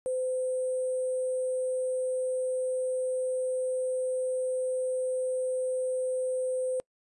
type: tone with sample-and-hold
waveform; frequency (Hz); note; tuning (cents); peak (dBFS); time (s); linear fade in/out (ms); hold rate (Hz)
sine; 511; C5; -41; -27; 0.06-6.8; 0; 8820
effects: noise-tail reverb RT60 0.1 s tail -26 dB re dry + resampled to 24000 Hz